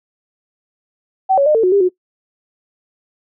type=tone with pitch steps; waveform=sine; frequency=763 / 558 / 607 / 449.4 / 366.7 / 400.3 / 364.6 Hz; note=G5 / C#5 / D#5 / A4 / F#4 / G4 / F#4; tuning=-47 / +11 / -43 / +37 / -15 / +36 / -25 cents; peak=-9 dBFS; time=1.29-1.892 s; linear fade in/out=20 ms; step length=86 ms; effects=noise-tail reverb RT60 0.1 s tail -20 dB re dry